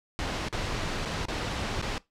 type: noise with dropouts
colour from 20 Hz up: pink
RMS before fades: -31 dBFS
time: 0.19-1.98 s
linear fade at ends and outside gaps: 0 ms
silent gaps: 0.485-0.527 / 1.052-1.057 / 1.254-1.284 / 1.815-1.825 s
effects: noise-tail reverb RT60 0.2 s tail -21 dB re dry + low-pass 5000 Hz 12 dB/octave